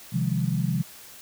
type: chord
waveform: sine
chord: F minor seventh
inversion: second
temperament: equal with one note detuned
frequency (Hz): 130.81 / 155.56 / 174.61 / 204.9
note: C3 / Eb3 / F3 / Ab3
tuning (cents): 0 / 0 / 0 / -23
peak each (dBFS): -27 / -28 / -27 / -31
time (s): 0.12-0.83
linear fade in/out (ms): 20
effects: white hiss -46 dBFS RMS until 1.21 s